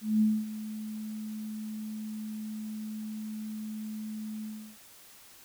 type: tone with ADSR envelope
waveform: sine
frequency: 215.7 Hz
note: A3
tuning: 34 cents flat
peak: -20 dBFS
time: 0.01-4.78 s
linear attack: 200 ms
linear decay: 240 ms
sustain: -15 dB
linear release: 340 ms
effects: white hiss -54 dBFS RMS until 5.44 s